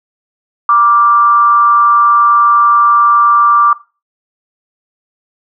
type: tone with frequency modulation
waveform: sine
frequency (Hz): 1174.7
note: D6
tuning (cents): 0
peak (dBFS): -5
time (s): 0.69-3.73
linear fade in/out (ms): 2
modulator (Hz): 219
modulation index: 0.39
effects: noise-tail reverb RT60 0.3 s tail -18 dB re dry